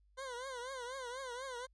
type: tone with vibrato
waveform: 20% pulse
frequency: 509 Hz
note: C5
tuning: 48 cents flat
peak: -37 dBFS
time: 0.17-1.67 s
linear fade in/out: 20 ms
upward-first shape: triangle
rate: 4.1 Hz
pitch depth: 140 cents each way
effects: added 50 Hz sine -66 dBFS peak until 1.73 s + resampled to 22050 Hz